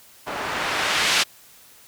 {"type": "noise with low-pass filter sweep", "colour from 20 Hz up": "blue", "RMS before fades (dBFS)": -23, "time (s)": [0.26, 1.24], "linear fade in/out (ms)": 20, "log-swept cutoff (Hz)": [860, 3600], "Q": 0.77, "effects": ["white hiss -50 dBFS RMS until 1.87 s"]}